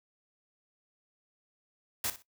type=noise with echo; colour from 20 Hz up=white; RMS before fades=-32 dBFS; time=2.04-2.1 s; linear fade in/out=2 ms; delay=61 ms; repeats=2; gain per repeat=-14 dB; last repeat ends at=2.222 s; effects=noise-tail reverb RT60 0.1 s tail -17 dB re dry